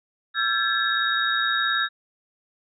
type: tone cluster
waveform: sine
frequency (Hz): 1344 / 1599 / 1718 / 3759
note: E6 / G6 / A6 / A#7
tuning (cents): +33 / +34 / -42 / +14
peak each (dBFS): -26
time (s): 0.34-1.89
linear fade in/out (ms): 50
effects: none